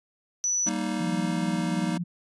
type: tone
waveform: sine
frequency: 5940 Hz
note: F#8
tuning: 6 cents sharp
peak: -23 dBFS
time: 0.44-0.69 s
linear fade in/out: 0 ms
type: chord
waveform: square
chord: Eb major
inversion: first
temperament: just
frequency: 194.45 / 233.3 / 311.1 Hz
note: G3 / Bb3 / Eb4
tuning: -14 / +2 / 0 cents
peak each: -32 dBFS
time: 0.66-1.98 s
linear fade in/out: 10 ms
type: tone with tremolo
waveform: sine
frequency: 174.2 Hz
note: F3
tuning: 4 cents flat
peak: -25 dBFS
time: 1-2.04 s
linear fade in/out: 10 ms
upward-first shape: triangle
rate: 17 Hz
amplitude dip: 65%
effects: resampled to 24000 Hz